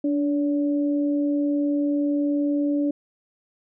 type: tone pair together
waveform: sine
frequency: 290.3 / 570.3 Hz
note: D4 / C#5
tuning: -20 / +49 cents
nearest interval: octave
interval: 1169 cents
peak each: -20 / -30 dBFS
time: 0.04-2.91 s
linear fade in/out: 5 ms
effects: none